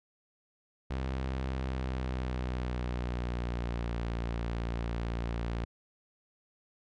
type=tone with pitch glide; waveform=sawtooth; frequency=65.41 to 57.94 Hz; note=C2 to A#1; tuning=0 to -10 cents; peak=-28 dBFS; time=0.9-5.65 s; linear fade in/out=10 ms; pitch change=-210 cents; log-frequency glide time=1.54-4.07 s; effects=low-pass 4000 Hz 12 dB/octave